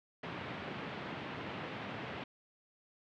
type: band-pass noise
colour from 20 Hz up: pink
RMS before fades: -43 dBFS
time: 0.23-2.24 s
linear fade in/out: 5 ms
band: 110 to 3100 Hz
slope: 24 dB/octave
effects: none